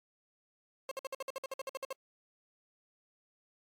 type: tone bursts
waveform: 30% pulse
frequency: 535 Hz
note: C5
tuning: 38 cents sharp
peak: -34 dBFS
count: 14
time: 0.89-1.928 s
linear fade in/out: 2 ms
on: 24 ms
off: 54 ms
effects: AAC 64 kbps